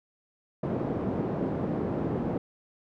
pink band-pass noise, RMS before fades -30 dBFS, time 0.63-2.38 s, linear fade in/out 5 ms, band 160 to 490 Hz, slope 12 dB/octave, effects none

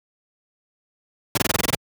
pink noise bursts, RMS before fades -18 dBFS, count 9, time 1.35-1.751 s, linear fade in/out 5 ms, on 25 ms, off 22 ms, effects high-pass 80 Hz 12 dB/octave

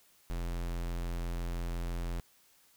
square tone, 42.97 Hz, F1, 27 cents flat, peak -34 dBFS, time 0.3-2.2 s, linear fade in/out 0 ms, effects white hiss -65 dBFS RMS until 2.76 s

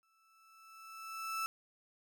35% pulse tone with exponential growth, 1318.5 Hz, E6, in tune, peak -32 dBFS, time 0.03-1.46 s, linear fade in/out 0 ms, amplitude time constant 310 ms, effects none

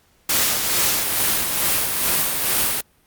white noise with tremolo, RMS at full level -18 dBFS, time 0.29-2.81 s, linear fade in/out 5 ms, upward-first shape sine, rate 2.3 Hz, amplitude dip 40%, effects pink hiss -59 dBFS RMS until 3.06 s + Opus 48 kbps

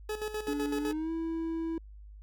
40% pulse tone with tremolo, 426.7 Hz, G#4, 47 cents sharp, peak -31 dBFS, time 0.09-0.93 s, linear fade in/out 5 ms, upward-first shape square, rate 7.9 Hz, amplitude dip 65%
triangle tone with pitch glide, 290 to 327.4 Hz, D4 to E4, -22 to -12 cents, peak -29 dBFS, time 0.48-1.78 s, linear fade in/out 2 ms, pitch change +210 cents, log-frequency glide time 0.78-1.11 s
effects added 51 Hz sine -46 dBFS peak until 2.22 s

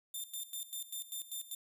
5% pulse tone with tremolo, 3585 Hz, A7, 32 cents sharp, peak -31 dBFS, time 0.14-1.55 s, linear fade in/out 5 ms, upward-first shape square, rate 5.1 Hz, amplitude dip 80%, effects none

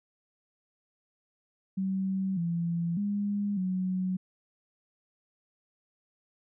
sine tone with pitch steps, 191.1 / 169.7 / 203.6 / 185.3 Hz, G3 / F3 / G#3 / F#3, -44 / -49 / -34 / +3 cents, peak -27 dBFS, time 1.77-4.17 s, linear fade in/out 10 ms, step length 600 ms, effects none

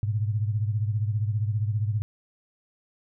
sine beating tone pair, 104.2 / 119.2 Hz, G#2 / A#2, +6 / +39 cents, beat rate 15 Hz, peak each -24 / -30 dBFS, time 0.03-2.02 s, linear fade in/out 0 ms, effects none

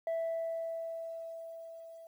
sine tone with level ramp, 659.3 Hz, E5, in tune, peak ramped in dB -28 to -48 dBFS, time 0.07-2.07 s, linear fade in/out 2 ms, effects tanh soft clip ceiling -30 dBFS + 11-bit

